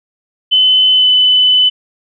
sine tone with pitch glide, 3032 to 3009 Hz, F#7 to F#7, +42 to +28 cents, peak -6 dBFS, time 0.51-1.7 s, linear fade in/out 20 ms, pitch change -14 cents, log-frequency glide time 0.94-1.08 s, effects none

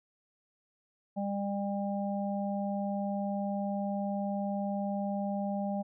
harmonic tone, 200 Hz, G3, 35 cents sharp, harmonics 1 / 3 / 4, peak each -32 / -37 / -38 dBFS, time 1.16-5.83 s, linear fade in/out 20 ms, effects none

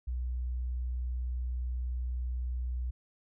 sine tone, 61.74 Hz, B1, in tune, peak -31 dBFS, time 0.07-2.91 s, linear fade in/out 10 ms, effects none

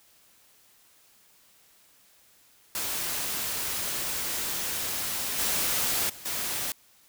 white noise with level steps, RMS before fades -31 / -27 / -45 / -31 dBFS, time 2.75-6.72 s, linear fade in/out 2 ms, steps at 5.38 / 6.09 / 6.25 s, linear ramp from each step 10 ms, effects white hiss -60 dBFS RMS until 7.08 s

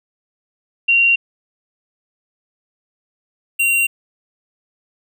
sine / square tone pair in turn, 2758 / 2758 Hz, F7 / F7, -22 / -22 cents, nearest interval unison, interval 0 cents, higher neither, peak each -10 / -14 dBFS, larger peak first, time 0.88-1.16 / 3.59-3.87 s, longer neither, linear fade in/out 10 ms, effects none

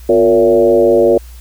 sine tone with frequency modulation, 460.9 Hz, A#4, 20 cents flat, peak -6 dBFS, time 0.09-1.18 s, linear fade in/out 5 ms, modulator 105 Hz, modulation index 1.4, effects added 60 Hz sine -31 dBFS peak until 1.4 s + white hiss -44 dBFS RMS until 1.4 s

